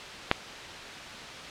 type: click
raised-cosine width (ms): 0.3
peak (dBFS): -3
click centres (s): 0.314
effects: white hiss -40 dBFS RMS until 1.5 s + low-pass 4000 Hz 12 dB/octave